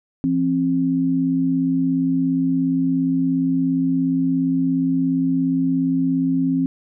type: tone pair together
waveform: sine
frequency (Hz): 169.35 / 266.5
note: E3 / C4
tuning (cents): +47 / +32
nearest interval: minor sixth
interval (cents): 785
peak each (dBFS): -23 / -17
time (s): 0.24-6.66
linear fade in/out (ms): 0
effects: none